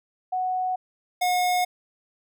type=tone pair in turn; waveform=sine / square; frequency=740 / 723.1 Hz; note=F#5 / F#5; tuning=0 / -40 cents; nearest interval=unison; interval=40 cents; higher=first; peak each=-23 / -21 dBFS; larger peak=second; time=0.32-0.76 / 1.21-1.65 s; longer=neither; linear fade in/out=10 ms; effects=none